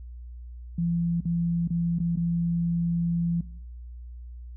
sine tone with dropouts, 170 Hz, F3, 46 cents flat, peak -23 dBFS, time 0.78-3.41 s, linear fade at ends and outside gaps 5 ms, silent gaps 1.206-1.253 / 1.676-1.704 / 1.987-2 / 2.159-2.171 s, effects noise-tail reverb RT60 0.6 s tail -18 dB re dry + added 60 Hz sine -38 dBFS peak until 4.56 s

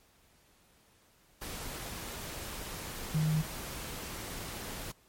sine tone in noise, 155.56 Hz, D#3, in tune, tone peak -26 dBFS, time 3.14-3.42 s, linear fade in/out 10 ms, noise pink, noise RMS -41 dBFS, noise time 1.41-4.92 s, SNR +12 dB, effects pink hiss -65 dBFS RMS until 5.08 s + MP3 64 kbps

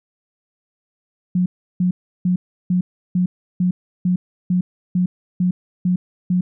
sine tone bursts, 180.6 Hz, F#3, 42 cents flat, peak -14 dBFS, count 12, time 1.35-6.41 s, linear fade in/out 5 ms, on 110 ms, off 340 ms, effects none

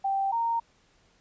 sine tone pair in turn, 782 / 925.1 Hz, G5 / A#5, -4 / -13 cents, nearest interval minor third, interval 291 cents, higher second, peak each -24 dBFS, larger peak neither, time 0.04-0.32 / 0.32-0.6 s, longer neither, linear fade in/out 10 ms, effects pink hiss -64 dBFS RMS until 1.2 s + resampled to 16000 Hz

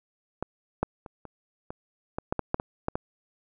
clicks, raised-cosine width 1 ms, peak -16 / -10 / -27 / -27 / -22 / -16 / -12 / -12 / -9 / -16 / -12 / -14 dBFS, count 12, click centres 0.426 / 0.83 / 1.062 / 1.253 / 1.705 / 2.185 / 2.325 / 2.393 / 2.544 / 2.599 / 2.884 / 2.955 s, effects none

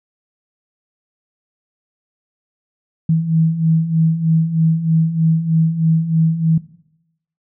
sine beating tone pair, 159.6 / 162.8 Hz, D#3 / E3, +44 / -21 cents, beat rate 3.2 Hz, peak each -19 / -14 dBFS, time 3.09-6.58 s, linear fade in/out 5 ms, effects noise-tail reverb RT60 0.8 s tail -17 dB re dry

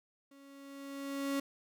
35% pulse tone with level ramp, 277.2 Hz, C#4, in tune, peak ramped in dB -55 to -29 dBFS, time 0.31-1.4 s, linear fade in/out 5 ms, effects none

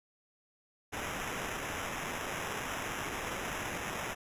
violet noise with sample-and-hold, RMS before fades -38 dBFS, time 0.92-4.15 s, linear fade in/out 20 ms, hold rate 4410 Hz, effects resampled to 32000 Hz

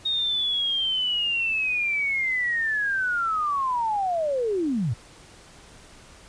sine linear sweep, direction down, 3729 to 98 Hz, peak -22 dBFS, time 0.05-4.94 s, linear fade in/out 10 ms, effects pink hiss -49 dBFS RMS until 6.28 s + resampled to 22050 Hz

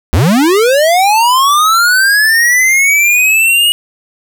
square linear sweep, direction up, 61.74 to 2900 Hz, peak -7 dBFS, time 0.13-3.72 s, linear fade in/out 0 ms, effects none

